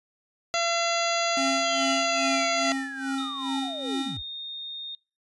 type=harmonic tone; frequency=680 Hz; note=F5; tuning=46 cents flat; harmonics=1 / 2 / 3 / 4 / 5 / 6 / 7 / 9 / 10; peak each=-27 / -30 / -32 / -33 / -34 / -35 / -35 / -37 / -37 dBFS; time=0.54-2.72 s; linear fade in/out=0 ms
type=tone with tremolo; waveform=square; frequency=269.7 Hz; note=C#4; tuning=47 cents flat; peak=-27 dBFS; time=1.37-4.17 s; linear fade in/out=2 ms; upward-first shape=sine; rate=2.4 Hz; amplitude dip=80%
type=linear sweep; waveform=sine; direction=down; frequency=3287 to 34.65 Hz; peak=-34 dBFS; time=1.62-4.23 s; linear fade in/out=50 ms
type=tone; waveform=sine; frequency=3677 Hz; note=A#7; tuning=24 cents flat; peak=-34 dBFS; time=3.18-4.95 s; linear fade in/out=2 ms
effects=noise-tail reverb RT60 0.3 s tail -25 dB re dry + resampled to 24000 Hz